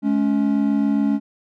triangle tone pair together, 212.6 / 279.9 Hz, G#3 / C#4, +41 / +17 cents, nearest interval perfect fourth, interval 476 cents, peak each -17 dBFS, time 0.02-1.2 s, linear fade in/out 50 ms, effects none

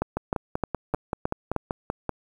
two click trains, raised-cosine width 1 ms, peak -12 / -10 dBFS, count 11 / 6, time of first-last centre 0.17-2.093 / 0.02-1.563 s, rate 5.2 / 3.24 Hz, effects 8-bit

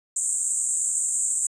pink band-pass noise, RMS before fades -25 dBFS, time 0.16-1.47 s, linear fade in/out 5 ms, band 7200 to 8800 Hz, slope 96 dB/octave, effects resampled to 22050 Hz

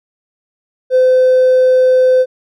triangle tone with hard clipping, 512 Hz, C5, 38 cents flat, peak -6 dBFS, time 0.9-2.26 s, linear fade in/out 50 ms, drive 2 dB, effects none

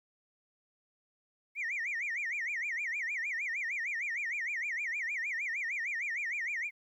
sine tone with vibrato, 2093 Hz, C7, in tune, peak -31 dBFS, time 1.55-6.71 s, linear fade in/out 50 ms, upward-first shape sine, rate 6.5 Hz, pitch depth 260 cents each way, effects tanh soft clip ceiling -30 dBFS + 12-bit

